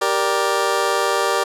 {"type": "chord", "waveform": "20% pulse", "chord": "G minor", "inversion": "none", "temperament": "just", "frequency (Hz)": [392, 470.4, 588], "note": ["G4", "Bb4", "D5"], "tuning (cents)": [0, 16, 2], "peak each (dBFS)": -17, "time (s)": [0.01, 1.44], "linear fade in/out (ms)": 10, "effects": ["low-pass 12000 Hz 12 dB/octave"]}